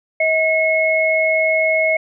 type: tone pair together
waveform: sine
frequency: 638.1 / 2177 Hz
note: D#5 / C#7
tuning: +44 / -32 cents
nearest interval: octave + major sixth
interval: 2124 cents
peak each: -16 dBFS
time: 0.2-1.97 s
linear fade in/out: 5 ms
effects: none